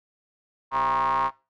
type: ring-modulated tone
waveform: square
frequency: 69.3 Hz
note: C#2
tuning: in tune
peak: -19 dBFS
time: 0.71-1.31 s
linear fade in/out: 50 ms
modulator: 1010 Hz
effects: noise-tail reverb RT60 0.3 s tail -20 dB re dry + low-pass 3000 Hz 12 dB/octave